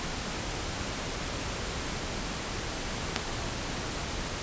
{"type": "click", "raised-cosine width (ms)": 0.2, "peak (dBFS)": -7, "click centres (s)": 3.162, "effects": ["pink hiss -34 dBFS RMS until 4.42 s", "resampled to 16000 Hz"]}